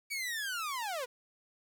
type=linear sweep; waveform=sawtooth; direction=down; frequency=2290 to 466.2 Hz; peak=-31 dBFS; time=0.1-1.06 s; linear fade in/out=20 ms; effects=10-bit